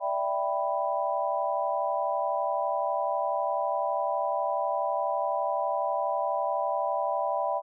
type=chord; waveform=sine; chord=E minor seventh; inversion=third; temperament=equal; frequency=587.3 / 659.3 / 784 / 987.8 Hz; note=D5 / E5 / G5 / B5; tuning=0 / 0 / 0 / 0 cents; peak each=-31 dBFS; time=0-7.62 s; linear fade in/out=50 ms; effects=none